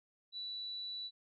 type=tone; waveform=sine; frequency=3951 Hz; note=B7; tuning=in tune; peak=-40 dBFS; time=0.32-1.11 s; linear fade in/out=50 ms; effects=none